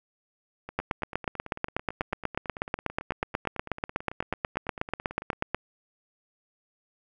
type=two click trains; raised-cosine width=0.5 ms; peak=-23 / -11 dBFS; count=43 / 40; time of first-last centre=0.69-5.331 / 0.79-5.546 s; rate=9.05 / 8.2 Hz; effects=none